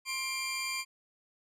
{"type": "tone pair together", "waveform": "20% pulse", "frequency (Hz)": [1056.6, 2372], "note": ["C6", "D7"], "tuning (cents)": [17, 17], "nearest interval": "octave + major second", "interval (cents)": 1400, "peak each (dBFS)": [-34, -29], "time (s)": [0.05, 0.85], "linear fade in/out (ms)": 50, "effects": ["resampled to 32000 Hz"]}